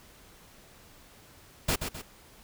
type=noise with echo; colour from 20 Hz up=pink; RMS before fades=-26 dBFS; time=1.68-1.76 s; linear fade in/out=10 ms; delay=130 ms; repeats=2; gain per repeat=-7 dB; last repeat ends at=2.02 s; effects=pink hiss -55 dBFS RMS until 2.43 s